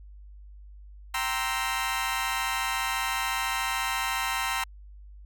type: chord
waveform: 20% pulse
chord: C dominant seventh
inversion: second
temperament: equal with one note detuned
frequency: 778.6 / 932.3 / 1046.5 / 1318.5 Hz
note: G5 / Bb5 / C6 / E6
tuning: -12 / 0 / 0 / 0 cents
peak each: -29 / -27 / -27 / -28 dBFS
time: 1.14-4.64 s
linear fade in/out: 5 ms
effects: added 50 Hz sine -44 dBFS peak until 5.25 s